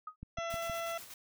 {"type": "tone with exponential decay", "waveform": "sine", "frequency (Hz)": 1253, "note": "D#6", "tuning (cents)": 12, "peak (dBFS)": -36, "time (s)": [0.07, 0.16], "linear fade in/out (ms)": 5, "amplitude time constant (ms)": 19}
{"type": "click train", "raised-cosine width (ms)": 5, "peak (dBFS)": -31, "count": 4, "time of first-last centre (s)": [0.23, 0.697], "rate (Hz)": 6.42}
{"type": "harmonic tone", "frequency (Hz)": 671, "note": "E5", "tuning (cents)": 31, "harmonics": [1, 2, 3, 4, 5, 6, 8, 9], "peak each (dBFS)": [-37, -41, -46, -48, -49, -61, -59, -53], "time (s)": [0.37, 0.98], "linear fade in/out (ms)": 5}
{"type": "noise with tremolo", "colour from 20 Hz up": "white", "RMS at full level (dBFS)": -48, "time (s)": [0.5, 1.14], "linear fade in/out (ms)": 2, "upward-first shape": "square", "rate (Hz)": 8.3, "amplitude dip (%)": 45}
{"effects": []}